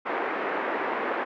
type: band-pass noise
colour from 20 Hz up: pink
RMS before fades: -29 dBFS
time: 0.05-1.25 s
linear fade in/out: 20 ms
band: 330 to 2000 Hz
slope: 24 dB/octave
effects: none